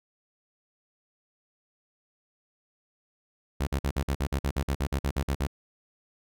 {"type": "tone bursts", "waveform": "sawtooth", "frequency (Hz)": 69.3, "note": "C#2", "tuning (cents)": 0, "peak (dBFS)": -21, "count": 16, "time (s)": [3.6, 5.471], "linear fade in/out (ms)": 10, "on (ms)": 71, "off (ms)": 49, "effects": []}